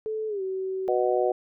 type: tone with pitch glide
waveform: sine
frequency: 435.5 to 379.1 Hz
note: A4 to F#4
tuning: -18 to +42 cents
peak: -27 dBFS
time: 0.06-0.88 s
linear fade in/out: 0 ms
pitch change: -240 cents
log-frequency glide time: 0.28-0.42 s
type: harmonic tone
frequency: 123.47 Hz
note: B2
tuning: in tune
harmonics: 3 / 4 / 5 / 6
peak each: -25 / -26 / -27 / -28 dBFS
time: 0.88-1.32 s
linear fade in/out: 5 ms
effects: none